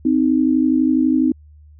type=tone pair together; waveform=sine; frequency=259.3 / 311.4 Hz; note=C4 / D#4; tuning=-15 / +2 cents; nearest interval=minor third; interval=317 cents; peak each=-15 / -16 dBFS; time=0.05-1.32 s; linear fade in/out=5 ms; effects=added 75 Hz sine -42 dBFS peak until 1.79 s